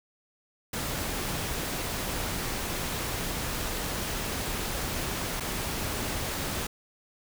pink noise with dropouts, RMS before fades -32 dBFS, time 0.73-6.67 s, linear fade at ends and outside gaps 5 ms, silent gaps 5.4-5.405 s, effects none

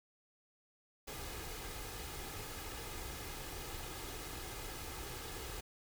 pink noise with comb filter, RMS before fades -45 dBFS, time 1.07-5.61 s, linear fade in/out 10 ms, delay 2.4 ms, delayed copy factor +0.5, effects none

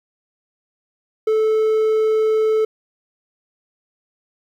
triangle tone, 436.7 Hz, A4, 13 cents flat, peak -12 dBFS, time 1.27-2.65 s, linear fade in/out 5 ms, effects 9-bit

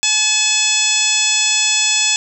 harmonic tone, 858 Hz, A5, 44 cents flat, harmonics 1 / 2 / 3 / 4 / 5 / 6 / 7 / 8 / 9, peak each -31 / -29 / -19 / -19 / -26 / -22 / -23 / -21 / -19 dBFS, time 0.03-2.16 s, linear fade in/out 0 ms, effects none

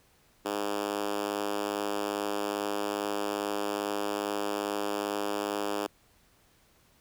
5% pulse tone with high-pass filter, 102.4 Hz, G#2, 24 cents flat, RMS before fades -32 dBFS, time 0.45-5.87 s, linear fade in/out 5 ms, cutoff 330 Hz, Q 1.9, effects pink hiss -64 dBFS RMS until 7 s

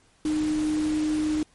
sine tone in noise, 306.6 Hz, D#4, 25 cents flat, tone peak -22 dBFS, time 0.25-1.43 s, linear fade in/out 2 ms, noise pink, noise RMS -38 dBFS, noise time 0.25-1.43 s, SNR +13 dB, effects pink hiss -61 dBFS RMS until 1.54 s + MP3 48 kbps

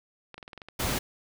clicks, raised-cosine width 0.3 ms, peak -27 dBFS, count 8, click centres 0.343 / 0.38 / 0.428 / 0.479 / 0.532 / 0.577 / 0.618 / 0.686 s
pink noise, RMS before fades -29 dBFS, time 0.79-0.99 s, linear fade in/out 10 ms
effects none

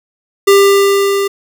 square tone with level ramp, 397.3 Hz, G4, 23 cents sharp, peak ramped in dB -4 to -13 dBFS, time 0.47-1.28 s, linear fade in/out 10 ms, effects none

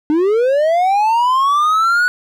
triangle linear sweep, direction up, 293.7 to 1480 Hz, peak -9 dBFS, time 0.1-2.08 s, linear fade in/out 0 ms, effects none

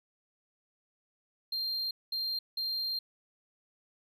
triangle tone bursts at uneven times, 4186 Hz, C8, in tune, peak -30 dBFS, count 3, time 1.52-1.91 / 2.12-2.39 / 2.57-2.99 s, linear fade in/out 5 ms, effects none

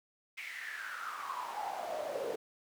brown noise with high-pass filter sweep, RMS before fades -40 dBFS, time 0.37-2.36 s, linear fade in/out 10 ms, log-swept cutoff 2300 to 460 Hz, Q 8.2, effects none

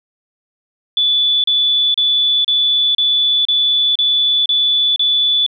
sine tone bursts, 3465 Hz, A7, 27 cents flat, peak -11 dBFS, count 9, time 0.97-5.464 s, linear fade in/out 2 ms, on 470 ms, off 33 ms, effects none

